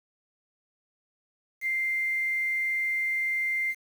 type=tone with quantisation; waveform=sine; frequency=2093 Hz; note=C7; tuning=in tune; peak=-25 dBFS; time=1.61-3.75 s; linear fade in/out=50 ms; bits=8; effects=none